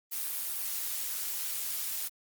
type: noise with amplitude modulation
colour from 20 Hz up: blue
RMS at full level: -33 dBFS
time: 0.11-2.09 s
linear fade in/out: 20 ms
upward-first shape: sine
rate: 101 Hz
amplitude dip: 35%
effects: Opus 32 kbps